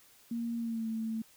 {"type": "tone with pitch glide", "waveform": "sine", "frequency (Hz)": [233.1, 223.1], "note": ["A#3", "A3"], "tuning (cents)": [0, 24], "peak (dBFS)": -32, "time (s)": [0.31, 1.22], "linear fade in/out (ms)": 5, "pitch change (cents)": -76, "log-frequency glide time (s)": [0.58, 0.87], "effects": ["white hiss -61 dBFS RMS until 1.36 s"]}